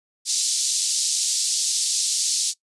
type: band-pass noise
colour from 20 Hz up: white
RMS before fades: -23 dBFS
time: 0.25-2.54 s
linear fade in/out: 50 ms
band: 4200 to 8400 Hz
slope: 24 dB/octave
effects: noise-tail reverb RT60 0.1 s tail -20 dB re dry + resampled to 24000 Hz